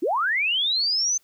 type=linear sweep; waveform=sine; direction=up; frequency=272.9 to 6272 Hz; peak=-20 dBFS; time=0.02-1.18 s; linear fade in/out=10 ms; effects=white hiss -63 dBFS RMS until 1.23 s